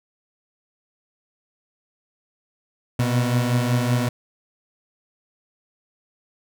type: beating tone pair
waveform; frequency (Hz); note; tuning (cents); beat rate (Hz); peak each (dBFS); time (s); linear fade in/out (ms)
30% pulse; 121.2 / 126.5; B2 / B2; -32 / +42; 5.3; -17 / -22; 2.99-4.09; 5
effects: none